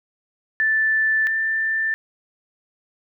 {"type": "tone pair in turn", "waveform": "sine", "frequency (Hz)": [1760, 1777.4], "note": ["A6", "A6"], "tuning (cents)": [0, 17], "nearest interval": "unison", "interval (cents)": 17, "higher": "second", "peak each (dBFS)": [-16, -19], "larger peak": "first", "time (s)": [[0.6, 1.27], [1.27, 1.94]], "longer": "neither", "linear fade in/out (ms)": 0, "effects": []}